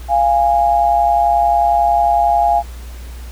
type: tone pair together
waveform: sine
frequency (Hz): 693 / 824.1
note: F5 / G#5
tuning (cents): -14 / -14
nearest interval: minor third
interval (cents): 300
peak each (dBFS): -13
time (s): 0.08-2.63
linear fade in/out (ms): 50
effects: added 60 Hz sine -28 dBFS peak until 3.31 s + pink hiss -41 dBFS RMS until 3.31 s